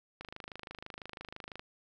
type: click train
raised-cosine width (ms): 0.3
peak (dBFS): -27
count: 37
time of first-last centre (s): 0.21-1.595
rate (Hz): 26
effects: none